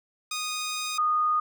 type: tone pair in turn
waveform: 10% pulse / sine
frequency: 1239 / 1232.2 Hz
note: D#6 / D#6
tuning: -8 / -17 cents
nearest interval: unison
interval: 9 cents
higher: first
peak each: -21 dBFS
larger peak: neither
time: 0.31-0.98 / 0.98-1.4 s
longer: first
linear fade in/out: 5 ms
effects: none